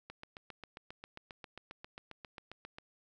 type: click train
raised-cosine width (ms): 0.3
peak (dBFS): -30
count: 21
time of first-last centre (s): 0.1-2.785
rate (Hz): 7.45
effects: none

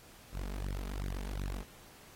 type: tone with flanger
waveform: sawtooth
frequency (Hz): 47.86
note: G1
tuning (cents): -41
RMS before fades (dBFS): -38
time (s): 0.32-1.65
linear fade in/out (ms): 50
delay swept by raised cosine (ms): 0.47 to 4.87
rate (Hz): 2.7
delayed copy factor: +0.95
effects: pink hiss -57 dBFS RMS until 2.15 s + AAC 48 kbps

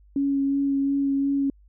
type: tone with vibrato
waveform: sine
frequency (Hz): 277.2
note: C#4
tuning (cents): 0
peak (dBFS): -20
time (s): 0.16-1.5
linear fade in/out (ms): 2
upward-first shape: sine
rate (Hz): 2.8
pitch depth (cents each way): 13
effects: added 50 Hz sine -51 dBFS peak until 1.68 s

